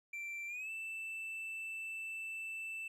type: tone with pitch glide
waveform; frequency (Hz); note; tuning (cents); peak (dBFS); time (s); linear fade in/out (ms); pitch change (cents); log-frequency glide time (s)
triangle; 2349 to 2652; D7 to E7; 0 to +10; -39; 0.13-2.88; 5; +210; 0.47-0.7
effects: none